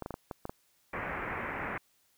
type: clicks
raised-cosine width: 1 ms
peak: -23 dBFS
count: 7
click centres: 0.023 / 0.061 / 0.107 / 0.141 / 0.312 / 0.454 / 0.495 s
type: low-pass noise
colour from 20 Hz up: white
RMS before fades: -37 dBFS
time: 0.93-1.78 s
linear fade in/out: 5 ms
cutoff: 2200 Hz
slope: 48 dB/octave
effects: white hiss -70 dBFS RMS until 2.17 s